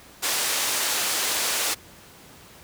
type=band-pass noise; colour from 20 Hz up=white; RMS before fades=-25 dBFS; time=0.22-1.75 s; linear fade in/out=20 ms; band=370 to 9600 Hz; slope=12 dB/octave; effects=pink hiss -48 dBFS RMS until 2.63 s + high-pass 60 Hz 12 dB/octave